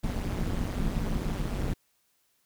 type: noise with amplitude modulation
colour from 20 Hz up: brown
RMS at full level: -26 dBFS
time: 0.03-1.74 s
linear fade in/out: 10 ms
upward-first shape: sine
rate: 191 Hz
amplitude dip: 90%
effects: white hiss -71 dBFS RMS until 2.45 s